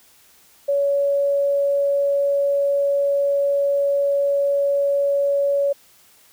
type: tone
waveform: sine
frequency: 563 Hz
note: C#5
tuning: 27 cents sharp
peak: -16 dBFS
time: 0.68-5.73 s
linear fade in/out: 10 ms
effects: white hiss -53 dBFS RMS until 6.32 s